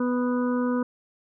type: harmonic tone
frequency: 247.3 Hz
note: B3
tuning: 3 cents sharp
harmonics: 1 / 2 / 4 / 5 / 6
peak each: -23 / -29 / -35 / -37 / -39 dBFS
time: 0-0.83 s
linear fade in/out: 5 ms
effects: none